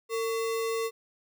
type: tone with sample-and-hold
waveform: sine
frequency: 453.3 Hz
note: A#4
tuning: 48 cents flat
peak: -27 dBFS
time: 0.09-0.91 s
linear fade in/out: 50 ms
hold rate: 1575 Hz
effects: none